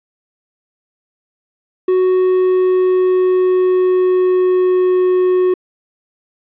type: tone with pitch glide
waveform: triangle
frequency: 370 to 366.4 Hz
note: F#4 to F#4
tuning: 0 to -17 cents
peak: -8 dBFS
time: 1.88-5.54 s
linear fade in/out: 5 ms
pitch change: -17 cents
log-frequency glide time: 2.17-5.07 s
effects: resampled to 8000 Hz + 8-bit